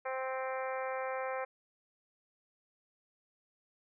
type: harmonic tone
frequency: 261.6 Hz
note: C4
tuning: in tune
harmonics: 2 / 3 / 4 / 5 / 6 / 7 / 8 / 9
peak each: -37 / -41 / -43 / -45 / -47 / -48 / -49 / -50 dBFS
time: 0.05-1.45 s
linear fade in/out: 10 ms
effects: none